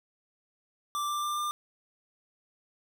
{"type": "tone with pitch steps", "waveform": "square", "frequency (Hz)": [1174.7, 1182.2, 1189.7, 1197.3], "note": ["D6", "D6", "D6", "D6"], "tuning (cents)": [0, 11, 22, 33], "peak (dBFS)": -30, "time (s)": [0.95, 1.51], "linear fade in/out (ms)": 0, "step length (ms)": 140, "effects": []}